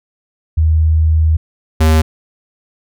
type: tone pair in turn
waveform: sine / square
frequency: 79.2 / 78.93 Hz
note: D#2 / D#2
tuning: +31 / +25 cents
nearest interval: unison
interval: 6 cents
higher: first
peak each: -8 dBFS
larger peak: neither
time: 0.57-1.37 / 1.8-2.02 s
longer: first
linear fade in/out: 10 ms
effects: none